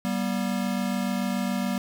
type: tone pair together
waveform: square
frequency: 193.6 / 240.6 Hz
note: G3 / B3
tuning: -21 / -45 cents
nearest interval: major third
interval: 376 cents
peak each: -28 / -29 dBFS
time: 0.05-1.78 s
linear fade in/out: 0 ms
effects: none